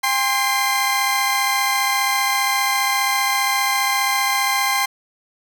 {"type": "tone cluster", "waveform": "sawtooth", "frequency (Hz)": [801, 1054, 2073], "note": ["G5", "C6", "C7"], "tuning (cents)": [37, 12, -17], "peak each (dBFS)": -18, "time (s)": [0.03, 4.86], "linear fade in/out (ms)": 10, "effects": []}